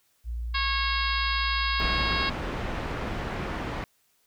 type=tone; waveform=sine; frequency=58.3 Hz; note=A#1; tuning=1 cent sharp; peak=-29 dBFS; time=0.24-2.24 s; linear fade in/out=50 ms
type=harmonic tone; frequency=547 Hz; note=C#5; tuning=23 cents flat; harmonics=2 / 3 / 4 / 5 / 6 / 7 / 8 / 9; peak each=-30 / -32 / -33 / -34 / -35 / -35 / -36 / -37 dBFS; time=0.54-2.3 s; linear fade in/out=10 ms
type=low-pass noise; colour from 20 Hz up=pink; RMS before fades=-32 dBFS; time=1.8-3.84 s; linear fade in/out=0 ms; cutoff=2200 Hz; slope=12 dB/octave
effects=white hiss -68 dBFS RMS until 4.26 s